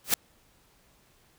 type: noise with exponential growth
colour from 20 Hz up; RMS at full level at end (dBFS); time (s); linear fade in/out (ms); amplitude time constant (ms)
white; -18; 0.04-0.14; 2; 21
effects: pink hiss -63 dBFS RMS until 1.38 s